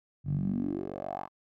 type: tone with band-pass filter sweep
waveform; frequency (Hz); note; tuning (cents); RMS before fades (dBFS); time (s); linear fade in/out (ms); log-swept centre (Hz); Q
10% pulse; 47.35; F#1; +41; -33; 0.24-1.29; 50; 120 to 990; 5.3
effects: none